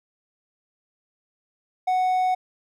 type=tone; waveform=triangle; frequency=740 Hz; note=F#5; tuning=in tune; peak=-17 dBFS; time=1.87-2.35 s; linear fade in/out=10 ms; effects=none